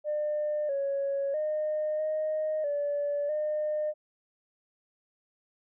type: tone with pitch steps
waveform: sine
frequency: 600 / 555 / 612 / 620 / 578 / 607 Hz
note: D5 / C#5 / D#5 / D#5 / D5 / D#5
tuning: +37 / +2 / -29 / -6 / -28 / -43 cents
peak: -26 dBFS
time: 0.04-3.94 s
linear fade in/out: 50 ms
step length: 650 ms
effects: tanh soft clip ceiling -23 dBFS